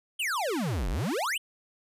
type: exponential two-way sweep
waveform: square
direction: down then up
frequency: 3227 to 39.48 to 3227 Hz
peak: -28 dBFS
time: 0.19-1.38 s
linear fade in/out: 10 ms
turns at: 0.89 s
effects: resampled to 32000 Hz